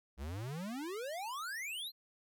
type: exponential sweep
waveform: square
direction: up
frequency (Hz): 62.2 to 4297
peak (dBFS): -40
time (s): 0.17-1.92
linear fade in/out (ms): 50
effects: none